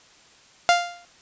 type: tone with exponential decay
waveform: sawtooth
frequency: 698.5 Hz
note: F5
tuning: in tune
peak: -8 dBFS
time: 0.69-1.05 s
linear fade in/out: 0 ms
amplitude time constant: 77 ms
effects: white hiss -53 dBFS RMS until 1.21 s + resampled to 16000 Hz